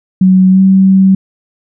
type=tone with pitch glide; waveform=sine; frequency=186.9 to 191.27 Hz; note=F#3 to G3; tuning=+18 to -42 cents; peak=-3 dBFS; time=0.21-1.15 s; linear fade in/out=5 ms; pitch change=+40 cents; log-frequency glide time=0.5-0.61 s; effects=none